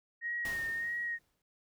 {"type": "tone with vibrato", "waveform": "sine", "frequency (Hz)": 1864.7, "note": "A#6", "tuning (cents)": 0, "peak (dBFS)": -33, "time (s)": [0.21, 1.19], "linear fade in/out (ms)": 50, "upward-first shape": "sine", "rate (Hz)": 1.6, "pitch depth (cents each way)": 35}
{"type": "noise with exponential decay", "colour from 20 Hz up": "pink", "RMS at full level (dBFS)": -42, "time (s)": [0.45, 1.42], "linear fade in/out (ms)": 2, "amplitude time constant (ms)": 210}
{"effects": []}